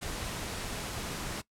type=noise; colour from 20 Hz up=pink; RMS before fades=-37 dBFS; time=0.01-1.42 s; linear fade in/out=20 ms; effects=noise-tail reverb RT60 0.1 s tail -19 dB re dry + low-pass 11000 Hz 12 dB/octave